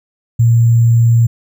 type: tone with sample-and-hold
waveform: sine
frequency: 116.54 Hz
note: A#2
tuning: in tune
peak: -6 dBFS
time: 0.39-1.27 s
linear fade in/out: 10 ms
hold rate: 7350 Hz
effects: none